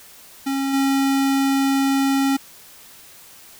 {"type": "tone with level steps", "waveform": "square", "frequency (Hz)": 272.6, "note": "C#4", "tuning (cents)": -29, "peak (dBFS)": [-21, -17], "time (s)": [0.46, 2.37], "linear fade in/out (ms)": 10, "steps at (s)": 0.73, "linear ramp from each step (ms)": 10, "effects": ["white hiss -45 dBFS RMS until 3.59 s"]}